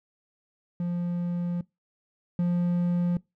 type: tone pair in turn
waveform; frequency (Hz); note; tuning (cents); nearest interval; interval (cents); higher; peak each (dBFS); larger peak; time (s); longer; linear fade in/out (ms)
triangle; 174.61 / 175.23; F3 / F3; 0 / +6; unison; 6; second; -24 / -20; second; 0.8-1.61 / 2.39-3.17; first; 2
effects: noise-tail reverb RT60 0.2 s tail -22 dB re dry